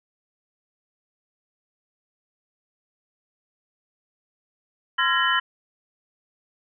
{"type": "tone cluster", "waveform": "sine", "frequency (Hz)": [1032, 1364, 1669, 1869, 3006], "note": ["C6", "F6", "G#6", "A#6", "F#7"], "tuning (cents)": [-24, -41, 8, 4, 27], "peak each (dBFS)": -25, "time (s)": [4.98, 5.4], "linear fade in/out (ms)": 10, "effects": []}